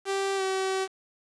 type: tone with pitch glide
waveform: sawtooth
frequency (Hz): 390.9 to 381.5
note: G4 to G4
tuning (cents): -5 to -47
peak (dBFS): -22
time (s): 0.05-0.88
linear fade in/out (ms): 50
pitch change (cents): -42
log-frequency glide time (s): 0.36-0.42
effects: resampled to 22050 Hz + 8-bit